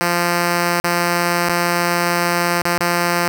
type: tone with dropouts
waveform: 5% pulse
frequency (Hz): 173.6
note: F3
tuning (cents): -10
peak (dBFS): -4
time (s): 0.01-3.28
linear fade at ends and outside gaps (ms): 0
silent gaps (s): 0.8-0.841 / 1.487-1.496 / 2.619-2.654 / 2.78-2.806
effects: none